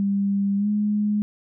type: tone with pitch glide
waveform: sine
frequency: 199 to 208.8 Hz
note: G3 to G#3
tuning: +26 to +10 cents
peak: -19 dBFS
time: 0-1.22 s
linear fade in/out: 0 ms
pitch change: +84 cents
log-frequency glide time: 0.57-0.68 s
effects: none